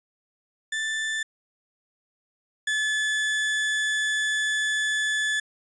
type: tone pair in turn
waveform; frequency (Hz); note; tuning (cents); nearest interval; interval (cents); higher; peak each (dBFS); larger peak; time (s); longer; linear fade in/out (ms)
35% pulse; 1764 / 1726.7; A6 / A6; +4 / -33; unison; 37; first; -24 / -21; second; 0.72-1.23 / 2.67-5.4; second; 5
effects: resampled to 22050 Hz